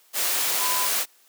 sine tone in noise, 1004 Hz, B5, 28 cents sharp, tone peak -27 dBFS, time 0.58-0.89 s, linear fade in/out 50 ms, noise white, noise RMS -24 dBFS, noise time 0.13-1.06 s, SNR -6 dB, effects white hiss -58 dBFS RMS until 1.28 s + high-pass 400 Hz 12 dB/octave

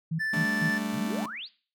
sine tone bursts, 161.3 Hz, E3, 37 cents flat, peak -26 dBFS, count 3, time 0.11-0.693 s, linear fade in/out 10 ms, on 81 ms, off 170 ms
triangle tone, 1760 Hz, A6, in tune, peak -25 dBFS, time 0.19-0.79 s, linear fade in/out 20 ms
45% pulse chord, G suspended second, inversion none, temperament just, 196 / 220.5 / 294 Hz, G3 / A3 / D4, 0 / +4 / +2 cents, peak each -35 / -32 / -36 dBFS, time 0.33-1.26 s, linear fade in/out 5 ms
sine exponential sweep, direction up, 98 to 5120 Hz, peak -35 dBFS, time 0.92-1.49 s, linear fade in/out 50 ms
effects noise-tail reverb RT60 0.4 s tail -19 dB re dry

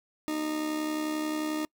40% pulse tone with amplitude modulation, 307.7 Hz, D#4, 19 cents flat, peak -26 dBFS, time 0.28-1.65 s, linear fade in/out 0 ms, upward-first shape sine, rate 71.3 Hz, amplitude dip 45%, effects noise-tail reverb RT60 0.1 s tail -26 dB re dry

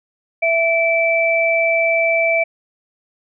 sine tone pair together, 661.7 / 2321 Hz, E5 / D7, +6 / -21 cents, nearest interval octave + minor seventh, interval 2173 cents, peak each -16 dBFS, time 0.42-2.44 s, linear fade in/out 10 ms, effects none

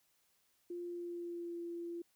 sine tone with pitch glide, 349.4 to 342 Hz, F4 to F4, +1 to -36 cents, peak -40 dBFS, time 0.7-2.02 s, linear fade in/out 5 ms, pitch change -37 cents, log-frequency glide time 0.83-1.6 s, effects white hiss -75 dBFS RMS until 2.15 s

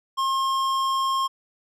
sine tone with tanh clipping, 1070 Hz, C6, 38 cents sharp, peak -23 dBFS, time 0.17-1.28 s, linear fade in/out 20 ms, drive 15 dB, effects none

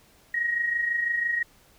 sine tone pair together, 1864.7 / 1890.7 Hz, A#6 / A#6, 0 / +24 cents, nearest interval unison, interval 24 cents, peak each -32 / -24 dBFS, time 0.34-1.43 s, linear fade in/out 5 ms, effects pink hiss -58 dBFS RMS until 1.78 s

